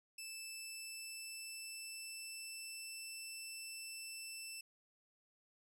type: tone with pitch glide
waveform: 15% pulse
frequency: 2639 to 2660 Hz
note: E7 to E7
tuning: +1 to +15 cents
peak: -39 dBFS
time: 0.18-4.61 s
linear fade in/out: 5 ms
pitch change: +14 cents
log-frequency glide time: 0.41-3.03 s
effects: none